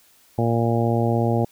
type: harmonic tone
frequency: 116.54 Hz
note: A#2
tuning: in tune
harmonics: 1 / 2 / 3 / 4 / 5 / 6 / 7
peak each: -21 / -24 / -26 / -27 / -28 / -29 / -29 dBFS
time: 0.38-1.45 s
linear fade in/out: 5 ms
effects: white hiss -56 dBFS RMS until 1.51 s